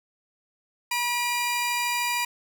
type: tone pair together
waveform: sawtooth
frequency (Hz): 966.6 / 2400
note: B5 / D7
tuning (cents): -38 / +37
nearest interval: octave + major third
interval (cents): 1575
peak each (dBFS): -23 / -24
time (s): 0.91-2.25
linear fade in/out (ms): 5
effects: none